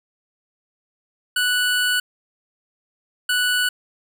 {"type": "tone pair in turn", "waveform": "25% pulse", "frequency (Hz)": [1480, 1480], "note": ["F#6", "F#6"], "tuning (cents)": [0, 0], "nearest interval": "unison", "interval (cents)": 0, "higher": "neither", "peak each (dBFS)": -14, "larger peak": "neither", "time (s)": [[1.36, 2], [3.29, 3.69]], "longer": "first", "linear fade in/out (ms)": 5, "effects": []}